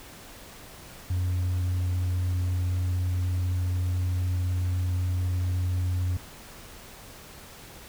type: tone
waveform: sine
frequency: 90.4 Hz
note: F#2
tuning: 40 cents flat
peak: -21 dBFS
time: 1.1-6.17 s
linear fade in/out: 5 ms
effects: tanh soft clip ceiling -23 dBFS + pink hiss -46 dBFS RMS until 7.88 s